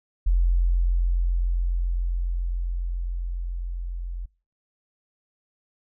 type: tone with level ramp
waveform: sine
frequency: 43.65 Hz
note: F1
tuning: in tune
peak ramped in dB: -16 to -29 dBFS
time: 0.26-4.26 s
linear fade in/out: 10 ms
effects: noise-tail reverb RT60 0.4 s tail -26 dB re dry